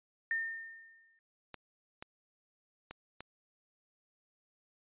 sine tone with exponential decay, 1816 Hz, A#6, 46 cents flat, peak -29 dBFS, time 0.31-1.19 s, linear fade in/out 1 ms, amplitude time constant 190 ms
clicks, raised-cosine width 0.3 ms, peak -28 dBFS, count 4, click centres 1.543 / 2.025 / 2.91 / 3.206 s
effects resampled to 8000 Hz

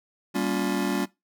square chord, G half-diminished seventh, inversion none, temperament just, 196 / 235.2 / 282.2 / 352.8 Hz, G3 / Bb3 / Db4 / F4, 0 / +16 / +31 / +18 cents, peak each -30 / -32 / -29 / -31 dBFS, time 0.34-1.06 s, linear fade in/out 20 ms, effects noise-tail reverb RT60 0.2 s tail -20 dB re dry

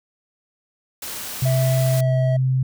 white noise, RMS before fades -31 dBFS, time 1.02-2.01 s, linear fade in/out 5 ms
sine tone, 130.3 Hz, C3, 7 cents flat, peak -16 dBFS, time 1.42-2.63 s, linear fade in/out 5 ms
triangle tone with pitch glide, 656 to 644 Hz, E5 to E5, -9 to -41 cents, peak -21 dBFS, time 1.45-2.37 s, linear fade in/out 10 ms, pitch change -32 cents, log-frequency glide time 1.87-2.14 s
effects none

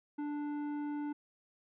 triangle tone with tanh clipping, 293.7 Hz, D4, in tune, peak -37 dBFS, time 0.18-1.13 s, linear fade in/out 10 ms, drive 15 dB, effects none

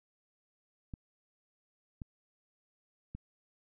clicks, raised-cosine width 5 ms, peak -29 dBFS, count 3, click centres 0.938 / 2.018 / 3.15 s, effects none

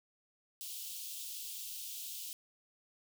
white high-pass noise, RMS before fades -44 dBFS, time 0.61-2.33 s, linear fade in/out 0 ms, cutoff 2800 Hz, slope 48 dB/octave, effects none

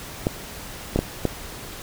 clicks, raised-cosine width 2 ms, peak -6 dBFS, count 4, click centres 0.269 / 0.96 / 0.99 / 1.253 s, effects pink hiss -37 dBFS RMS until 1.82 s

